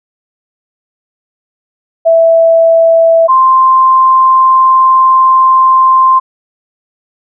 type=tone pair in turn; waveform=sine; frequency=659.3 / 1046.6 Hz; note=E5 / C6; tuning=0 / 0 cents; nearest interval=minor sixth; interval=800 cents; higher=second; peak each=-3 dBFS; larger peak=neither; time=2.05-3.28 / 3.28-6.2 s; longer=second; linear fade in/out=20 ms; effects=none